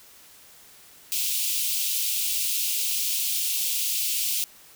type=high-pass noise; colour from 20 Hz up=white; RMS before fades=-26 dBFS; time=1.12-4.44 s; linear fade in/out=0 ms; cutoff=2500 Hz; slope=48 dB/octave; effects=white hiss -51 dBFS RMS until 4.75 s